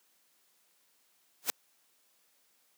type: noise with exponential growth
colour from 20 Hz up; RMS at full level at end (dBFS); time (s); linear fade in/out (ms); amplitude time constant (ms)
white; -25; 1.42-1.5; 0; 16
effects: white hiss -70 dBFS RMS until 2.77 s + high-pass 200 Hz 12 dB/octave